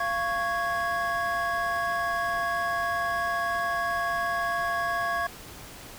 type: tone cluster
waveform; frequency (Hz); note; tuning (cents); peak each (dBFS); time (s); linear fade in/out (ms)
triangle; 689 / 1108 / 1656; F5 / C#6 / G#6; -24 / -1 / -5; -28; 0-5.27; 5
effects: pink hiss -44 dBFS RMS until 5.98 s